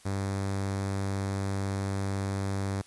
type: tone with notch filter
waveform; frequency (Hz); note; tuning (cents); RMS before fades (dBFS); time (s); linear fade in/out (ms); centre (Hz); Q
sawtooth; 98; G2; 0; -31; 0.05-2.82; 10; 2900; 1.8
effects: white hiss -56 dBFS RMS until 2.86 s + resampled to 24000 Hz